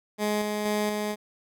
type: tone with tremolo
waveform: 15% pulse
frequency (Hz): 210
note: G#3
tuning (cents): +19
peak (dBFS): -18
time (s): 0.18-1.16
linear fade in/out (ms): 50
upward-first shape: square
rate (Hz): 2.1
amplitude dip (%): 30
effects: none